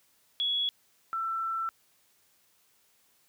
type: tone pair in turn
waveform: sine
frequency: 3363 / 1336.9 Hz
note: G#7 / E6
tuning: +21 / +24 cents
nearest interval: octave + major third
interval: 1597 cents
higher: first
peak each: -26 / -29 dBFS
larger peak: first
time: 0.4-0.69 / 1.13-1.69 s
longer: second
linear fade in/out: 0 ms
effects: white hiss -67 dBFS RMS until 3.28 s + high-pass 60 Hz 12 dB/octave